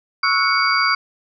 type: tone cluster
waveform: sine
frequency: 1106 / 1316 / 1454 / 2230 / 4748 Hz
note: C#6 / E6 / F#6 / C#7 / D8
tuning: -4 / -3 / -31 / +10 / +18 cents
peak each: -21 dBFS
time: 0.23-0.95 s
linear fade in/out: 5 ms
effects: none

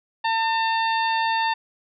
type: harmonic tone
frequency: 901 Hz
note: A5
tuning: 41 cents sharp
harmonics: 1 / 2 / 3 / 4 / 5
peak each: -21 / -27 / -31 / -33 / -35 dBFS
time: 0.24-1.54 s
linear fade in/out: 10 ms
effects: none

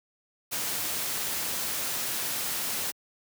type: noise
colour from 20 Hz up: white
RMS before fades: -31 dBFS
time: 0.51-2.92 s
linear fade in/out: 20 ms
effects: high-pass 80 Hz 12 dB/octave

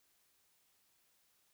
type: silence
effects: white hiss -74 dBFS RMS until 1.53 s

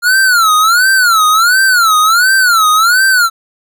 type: tone with vibrato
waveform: square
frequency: 1394 Hz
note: F6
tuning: 4 cents flat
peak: -7 dBFS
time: 0.02-3.3 s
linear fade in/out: 50 ms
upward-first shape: sine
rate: 1.4 Hz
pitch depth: 200 cents each way
effects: none

